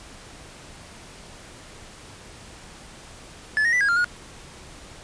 triangle tone with pitch steps, 1727 / 1864 / 1978 / 1637 / 1395 / 1441 Hz, A6 / A#6 / B6 / G#6 / F6 / F#6, -33 / -1 / +2 / -25 / -2 / -46 cents, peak -16 dBFS, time 3.57-4.044 s, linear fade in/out 0 ms, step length 79 ms, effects pink hiss -44 dBFS RMS until 5.03 s + resampled to 22050 Hz

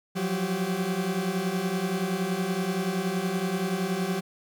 40% pulse tone cluster, 175.2 / 185.8 / 388 Hz, F3 / F#3 / G4, +6 / +7 / -18 cents, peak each -31 / -28 / -31 dBFS, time 0.15-4.21 s, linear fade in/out 20 ms, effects none

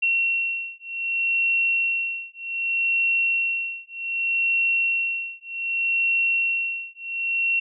sine beating tone pair, 2726 / 2726.65 Hz, F7 / F7, -43 / -42 cents, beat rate 0.65 Hz, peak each -24 dBFS, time 0.02-7.6 s, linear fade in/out 10 ms, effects none

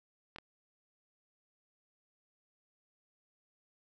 clicks, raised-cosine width 0.3 ms, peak -29 dBFS, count 2, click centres 0.361 / 0.385 s, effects none

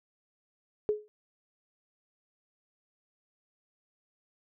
sine tone with exponential decay, 422.5 Hz, G#4, 30 cents sharp, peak -21 dBFS, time 0.89-1.08 s, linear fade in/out 0 ms, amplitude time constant 40 ms, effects none

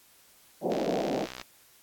white band-pass noise, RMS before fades -29 dBFS, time 0.61-1.27 s, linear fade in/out 50 ms, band 170 to 730 Hz, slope 48 dB/octave
click train, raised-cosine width 0.2 ms, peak -21 dBFS, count 45, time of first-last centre 0.72-1.414 s, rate 63.4 Hz
effects white hiss -59 dBFS RMS until 1.82 s + AAC 64 kbps

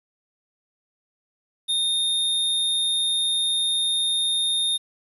square tone, 3664 Hz, A#7, 31 cents flat, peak -21 dBFS, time 1.68-4.78 s, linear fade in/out 20 ms, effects resampled to 32000 Hz + 9-bit

